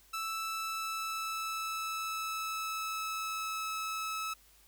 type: tone with pitch glide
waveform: sawtooth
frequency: 1318.5 to 1298.8 Hz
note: E6 to E6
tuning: 0 to -26 cents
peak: -31 dBFS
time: 0.13-4.34 s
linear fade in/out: 10 ms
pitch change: -26 cents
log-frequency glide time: 0.44-3.54 s
effects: added 50 Hz sine -66 dBFS peak until 4.67 s + white hiss -63 dBFS RMS until 4.67 s